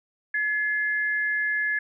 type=tone pair together; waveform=sine; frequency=1704.6 / 2093 Hz; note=G#6 / C7; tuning=+45 / 0 cents; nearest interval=major third; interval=355 cents; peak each=-23 / -32 dBFS; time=0.34-1.79 s; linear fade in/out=5 ms; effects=none